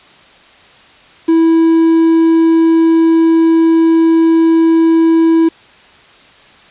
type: tone with quantisation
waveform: triangle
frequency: 327.5 Hz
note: E4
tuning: 11 cents flat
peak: -4 dBFS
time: 1.28-5.49 s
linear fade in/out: 10 ms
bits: 5
effects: white hiss -42 dBFS RMS until 6.7 s + resampled to 8000 Hz